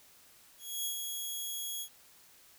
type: tone with ADSR envelope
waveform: 10% pulse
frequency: 3324 Hz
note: G#7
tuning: 1 cent sharp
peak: -24 dBFS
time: 0.58-1.89 s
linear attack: 270 ms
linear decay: 98 ms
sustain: -4 dB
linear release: 78 ms
effects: white hiss -60 dBFS RMS until 2.58 s